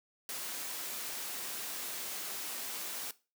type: noise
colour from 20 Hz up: white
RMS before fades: -40 dBFS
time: 0.29-3.11 s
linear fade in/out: 2 ms
effects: noise-tail reverb RT60 0.3 s tail -18 dB re dry + high-pass 200 Hz 12 dB/octave